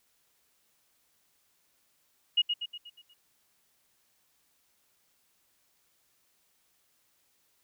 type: tone with echo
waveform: sine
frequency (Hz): 2880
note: F#7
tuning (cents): -47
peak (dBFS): -20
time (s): 2.37-2.42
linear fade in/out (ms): 10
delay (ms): 120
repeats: 6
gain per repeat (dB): -6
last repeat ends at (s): 3.14
effects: white hiss -71 dBFS RMS until 7.63 s